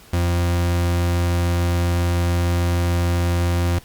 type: tone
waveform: 40% pulse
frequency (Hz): 86.9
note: F2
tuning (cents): -8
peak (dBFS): -16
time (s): 0.13-3.79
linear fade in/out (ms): 5
effects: pink hiss -47 dBFS RMS until 3.84 s + Opus 48 kbps